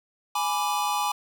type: chord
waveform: square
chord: G# diminished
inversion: none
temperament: equal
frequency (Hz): 830.6 / 987.8 / 1174.7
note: G#5 / B5 / D6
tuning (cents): 0 / 0 / 0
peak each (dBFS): -28 / -30 / -30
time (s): 0.35-1.12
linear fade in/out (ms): 5
effects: 9-bit